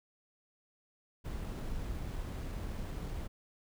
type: noise with sample-and-hold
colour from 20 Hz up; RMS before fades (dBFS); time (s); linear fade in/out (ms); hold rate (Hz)
brown; -39; 1.24-3.28; 20; 11025
effects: none